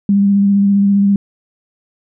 sine tone with vibrato, 199.8 Hz, G3, 33 cents sharp, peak -8 dBFS, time 0.09-1.16 s, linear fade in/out 2 ms, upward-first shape square, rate 15 Hz, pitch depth 14 cents each way, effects none

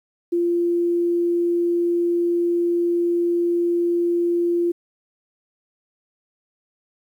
sine tone, 345.3 Hz, F4, 20 cents flat, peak -17 dBFS, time 0.32-4.72 s, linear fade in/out 10 ms, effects 9-bit

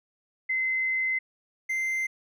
sine / triangle tone pair in turn, 2057 / 2081 Hz, C7 / C7, -30 / -10 cents, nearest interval unison, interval 20 cents, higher second, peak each -24 dBFS, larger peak neither, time 0.49-1.19 / 1.69-2.07 s, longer first, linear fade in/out 10 ms, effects none

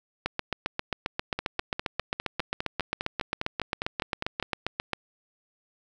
two click trains, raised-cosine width 0.3 ms, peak -13 / -11 dBFS, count 16 / 36, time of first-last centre 1.39-4.426 / 0.26-4.933 s, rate 4.94 / 7.49 Hz, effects none

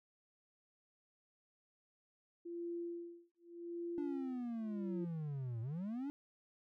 sine tone with tremolo, 342.9 Hz, F4, 32 cents flat, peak -39 dBFS, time 2.45-5.05 s, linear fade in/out 10 ms, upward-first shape sine, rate 0.85 Hz, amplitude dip 100%
triangle linear two-way sweep, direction down then up, 293.7 to 110.2 to 293.7 Hz, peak -37 dBFS, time 3.98-6.1 s, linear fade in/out 0 ms, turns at 5.61 s
effects none

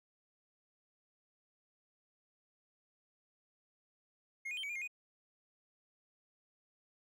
triangle tone with pitch steps, 2144 / 2466 / 3128 / 2269 / 2408 / 2131 / 2472 Hz, C7 / D#7 / G7 / C#7 / D7 / C7 / D#7, +42 / -16 / -4 / +40 / +43 / +31 / -12 cents, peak -37 dBFS, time 4.45-4.877 s, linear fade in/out 10 ms, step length 61 ms, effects none

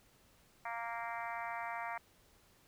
harmonic tone, 232.3 Hz, A#3, 6 cents flat, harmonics 3 / 4 / 5 / 6 / 7 / 8 / 9 / 10, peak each -44 / -43 / -47 / -49 / -51 / -49 / -49 / -52 dBFS, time 0.65-1.98 s, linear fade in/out 5 ms, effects pink hiss -67 dBFS RMS until 2.67 s

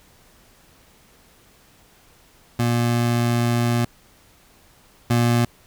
25% pulse tone pair in turn, 119 / 119 Hz, A#2 / A#2, +36 / +36 cents, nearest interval unison, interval 0 cents, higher neither, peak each -14 / -12 dBFS, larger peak second, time 2.59-3.85 / 5.1-5.45 s, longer first, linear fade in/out 5 ms, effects pink hiss -54 dBFS RMS until 5.66 s

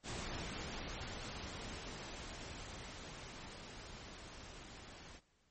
pink noise with level ramp, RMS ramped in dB -43 to -54 dBFS, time 0.03-5.21 s, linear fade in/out 50 ms, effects pink hiss -75 dBFS RMS until 5.5 s + MP3 32 kbps

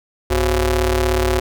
sawtooth ring-modulated tone, 155.56 Hz, D#3, in tune, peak -8 dBFS, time 0.3-1.4 s, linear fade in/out 10 ms, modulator 215 Hz, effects none

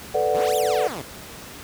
sine chord, B minor seventh, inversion third, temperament equal with one note detuned, 440 / 496.5 / 587.3 / 740 Hz, A4 / B4 / D5 / F#5, 0 / +9 / 0 / 0 cents, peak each -24 dBFS, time 0.14-0.88 s, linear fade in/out 10 ms
10% pulse exponential two-way sweep, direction up then down, 118.6 to 3821 to 118.6 Hz, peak -22 dBFS, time 0.34-1.02 s, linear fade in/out 10 ms, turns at 0.56 s
effects pink hiss -39 dBFS RMS until 1.63 s + high-pass 60 Hz 12 dB/octave

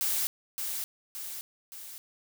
blue noise with echo, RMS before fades -29 dBFS, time 0.01-0.27 s, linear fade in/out 0 ms, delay 570 ms, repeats 3, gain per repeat -5 dB, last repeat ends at 1.98 s, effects none

